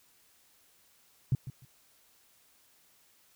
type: tone with echo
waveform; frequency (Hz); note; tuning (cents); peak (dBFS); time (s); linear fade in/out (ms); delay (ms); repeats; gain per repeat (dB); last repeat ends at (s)
sine; 129.2; C3; -21; -22; 1.32-1.35; 2; 150; 2; -14; 1.65
effects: white hiss -65 dBFS RMS until 3.35 s